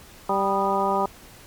harmonic tone with a mistuned harmonic, 196 Hz, G3, in tune, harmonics 1 / 2 / 3 / 4 / 5 / 6, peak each -30 / -27 / -28 / -25 / -25 / -28 dBFS, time 0.29-1.06 s, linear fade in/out 5 ms, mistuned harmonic 6, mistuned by +78 cents, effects pink hiss -47 dBFS RMS until 1.46 s + MP3 96 kbps

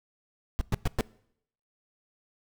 brown noise bursts, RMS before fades -24 dBFS, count 4, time 0.59-1.008 s, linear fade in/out 0 ms, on 22 ms, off 110 ms, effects noise-tail reverb RT60 0.7 s tail -23 dB re dry

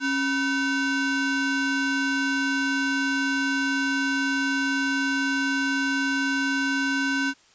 square ring-modulated tone, 624 Hz, D#5, 5 cents sharp, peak -20 dBFS, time 0-7.34 s, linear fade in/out 50 ms, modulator 898 Hz, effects white hiss -57 dBFS RMS until 7.54 s + resampled to 16000 Hz

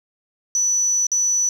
sine tone with dropouts, 5950 Hz, F#8, 9 cents sharp, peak -16 dBFS, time 0.55-1.49 s, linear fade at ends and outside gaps 1 ms, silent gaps 1.068-1.117 s, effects 7-bit

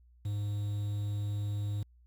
triangle tone with quantisation, 103 Hz, G#2, 14 cents flat, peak -29 dBFS, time 0.25-1.83 s, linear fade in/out 5 ms, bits 9, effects added 60 Hz sine -58 dBFS peak until 2.06 s

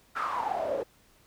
pink noise with band-pass filter sweep, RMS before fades -31 dBFS, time 0.15-0.84 s, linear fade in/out 20 ms, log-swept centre 1400 to 470 Hz, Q 9.8, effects pink hiss -62 dBFS RMS until 1.26 s

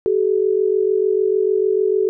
sine tone pair together, 381.2 / 427.9 Hz, G4 / A4, -48 / -48 cents, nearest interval major second, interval 200 cents, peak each -17 dBFS, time 0.06-2.09 s, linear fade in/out 0 ms, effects none

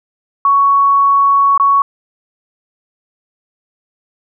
sine tone with dropouts, 1115 Hz, C#6, 10 cents sharp, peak -7 dBFS, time 0.45-1.82 s, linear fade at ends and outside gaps 2 ms, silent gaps 1.577-1.598 s, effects none

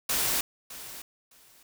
white noise with echo, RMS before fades -27 dBFS, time 0.09-0.41 s, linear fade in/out 5 ms, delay 610 ms, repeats 2, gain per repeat -15 dB, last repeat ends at 1.63 s, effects none

